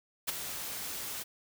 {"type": "noise with ADSR envelope", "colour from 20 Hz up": "white", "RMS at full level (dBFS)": -29, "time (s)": [0.27, 1.24], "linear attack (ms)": 21, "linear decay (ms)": 13, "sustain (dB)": -10, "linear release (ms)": 22, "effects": []}